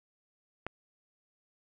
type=click; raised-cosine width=0.5 ms; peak=-20 dBFS; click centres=0.666 s; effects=none